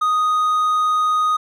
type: tone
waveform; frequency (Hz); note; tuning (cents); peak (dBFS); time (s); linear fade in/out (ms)
triangle; 1244.5; D#6; 0; -13; 0.01-1.37; 10
effects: none